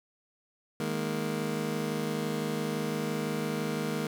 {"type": "chord", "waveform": "25% pulse", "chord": "D# suspended fourth", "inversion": "none", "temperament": "just", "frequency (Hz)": [155.56, 207.4, 233.3], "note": ["D#3", "G#3", "A#3"], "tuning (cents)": [0, -2, 2], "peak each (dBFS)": -31, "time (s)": [0.8, 4.07], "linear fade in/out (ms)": 2, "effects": []}